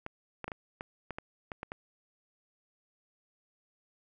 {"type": "clicks", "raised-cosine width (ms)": 0.5, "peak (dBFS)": -23, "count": 10, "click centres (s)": [0.064, 0.443, 0.48, 0.518, 0.809, 1.107, 1.185, 1.518, 1.631, 1.719], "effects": []}